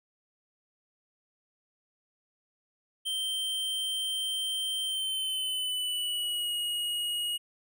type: tone with pitch glide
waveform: square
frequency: 3131 to 2888 Hz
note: G7 to F#7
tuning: -3 to -43 cents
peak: -30 dBFS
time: 3.05-7.38 s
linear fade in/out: 20 ms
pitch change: -140 cents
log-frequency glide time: 4.84-6.53 s
effects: none